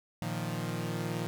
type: chord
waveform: sawtooth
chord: Bb suspended fourth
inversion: none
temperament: equal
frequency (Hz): 116.54 / 155.56 / 174.61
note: Bb2 / Eb3 / F3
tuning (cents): 0 / 0 / 0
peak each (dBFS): -33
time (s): 0.22-1.27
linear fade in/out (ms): 0
effects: none